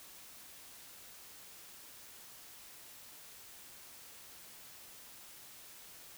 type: silence
effects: white hiss -54 dBFS RMS until 6.17 s